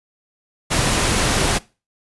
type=noise; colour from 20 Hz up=pink; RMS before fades=-18 dBFS; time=0.7-1.59 s; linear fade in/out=20 ms; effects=noise-tail reverb RT60 0.3 s tail -21 dB re dry + resampled to 24000 Hz